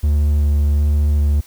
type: tone with vibrato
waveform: triangle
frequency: 73.42 Hz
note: D2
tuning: in tune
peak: -10 dBFS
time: 0.03-1.41 s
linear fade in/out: 10 ms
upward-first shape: square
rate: 1.3 Hz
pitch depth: 10 cents each way
effects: white hiss -47 dBFS RMS until 1.46 s